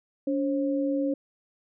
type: tone pair together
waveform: sine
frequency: 284.6 / 536 Hz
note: C#4 / C5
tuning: +46 / +42 cents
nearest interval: major seventh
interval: 1096 cents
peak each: -25 / -29 dBFS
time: 0.27-1.14 s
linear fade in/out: 5 ms
effects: none